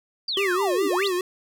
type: exponential two-way sweep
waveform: sine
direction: down then up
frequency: 4850 to 277.2 to 4850 Hz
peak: -24 dBFS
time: 0.28-1.08 s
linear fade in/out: 5 ms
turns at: 0.87 s
type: tone with vibrato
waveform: square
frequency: 377 Hz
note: F#4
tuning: 32 cents sharp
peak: -23 dBFS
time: 0.37-1.21 s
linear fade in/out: 2 ms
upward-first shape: sine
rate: 4.8 Hz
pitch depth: 110 cents each way
effects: none